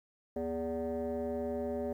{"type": "tone with frequency modulation", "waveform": "sine", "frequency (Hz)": 410, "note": "G#4", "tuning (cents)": -22, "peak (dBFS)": -31, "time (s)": [0.36, 1.93], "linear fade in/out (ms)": 5, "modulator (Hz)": 168, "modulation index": 1.4, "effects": ["tanh soft clip ceiling -30 dBFS", "11-bit"]}